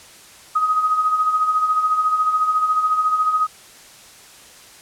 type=tone with tremolo; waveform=sine; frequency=1257 Hz; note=D#6; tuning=17 cents sharp; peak=-13 dBFS; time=0.55-3.47 s; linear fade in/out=10 ms; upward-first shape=sine; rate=14 Hz; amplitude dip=55%; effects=white hiss -44 dBFS RMS until 4.81 s + low-pass 10000 Hz 12 dB/octave